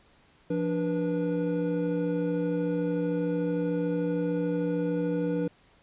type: tone cluster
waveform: triangle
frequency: 172.8 / 293.3 / 485 Hz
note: F3 / D4 / B4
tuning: -18 / -2 / -31 cents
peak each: -28 dBFS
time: 0.5-5.48 s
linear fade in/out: 5 ms
effects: pink hiss -61 dBFS RMS until 5.82 s + resampled to 8000 Hz